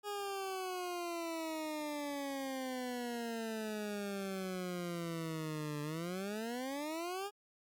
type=exponential two-way sweep; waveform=20% pulse; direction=down then up; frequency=415.3 to 146.83 to 415.3 Hz; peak=-33 dBFS; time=0.03-7.31 s; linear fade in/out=50 ms; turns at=5.82 s; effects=MP3 96 kbps